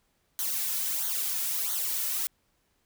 blue noise with flanger, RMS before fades -30 dBFS, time 0.39-2.27 s, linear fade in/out 0 ms, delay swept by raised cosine 0.39 to 2.59 ms, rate 1.5 Hz, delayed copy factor -0.8, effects pink hiss -72 dBFS RMS until 2.85 s

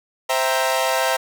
sawtooth chord, C dominant seventh, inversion none, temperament equal, 523.3 / 659.3 / 784 / 932.3 Hz, C5 / E5 / G5 / Bb5, 0 / 0 / 0 / 0 cents, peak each -19 / -19 / -22 / -20 dBFS, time 0.29-1.17 s, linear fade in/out 10 ms, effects none

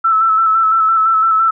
sine tone with vibrato, 1318 Hz, E6, 1 cent flat, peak -9 dBFS, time 0.04-1.51 s, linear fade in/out 10 ms, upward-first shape square, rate 5.9 Hz, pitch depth 25 cents each way, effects none

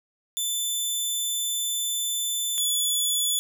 15% pulse tone pair in turn, 3520 / 3436 Hz, A7 / A7, 0 / -42 cents, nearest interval unison, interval 42 cents, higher first, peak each -18 / -15 dBFS, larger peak second, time 0.37-2.58 / 2.58-3.39 s, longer first, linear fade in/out 0 ms, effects none

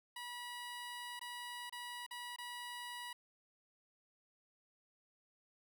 15% pulse tone with dropouts, 970 Hz, B5, 31 cents flat, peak -38 dBFS, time 0.16-3.13 s, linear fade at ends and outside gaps 5 ms, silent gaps 1.194-1.212 / 1.697-1.724 / 2.065-2.109 / 2.362-2.384 s, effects none

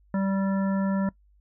harmonic tone, 194.4 Hz, G3, 14 cents flat, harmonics 1 / 3 / 5 / 7 / 9, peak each -23 / -33 / -37 / -40 / -42 dBFS, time 0.14-1.09 s, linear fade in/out 2 ms, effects noise-tail reverb RT60 0.1 s tail -21 dB re dry + added 50 Hz sine -57 dBFS peak until 1.4 s

